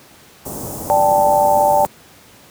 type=band-stop noise; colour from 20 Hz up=pink; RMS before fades=-26 dBFS; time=0.45-1.87 s; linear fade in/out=10 ms; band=930 to 6900 Hz; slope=24 dB/octave
type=chord; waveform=sine; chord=D suspended fourth; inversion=none; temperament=equal; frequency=587.3 / 784 / 880 Hz; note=D5 / G5 / A5; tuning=0 / 0 / 0 cents; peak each=-15 dBFS; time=0.9-1.85 s; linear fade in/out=0 ms
effects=pink hiss -45 dBFS RMS until 2.5 s + high-pass 100 Hz 12 dB/octave